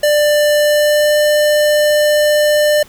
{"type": "tone with pitch glide", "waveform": "square", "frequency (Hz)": [593, 597.5], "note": ["D5", "D5"], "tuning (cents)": [17, 30], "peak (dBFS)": -10, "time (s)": [0.03, 2.83], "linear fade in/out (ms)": 5, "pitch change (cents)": 13, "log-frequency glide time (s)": [0.57, 1.18], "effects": ["pink hiss -43 dBFS RMS until 2.88 s"]}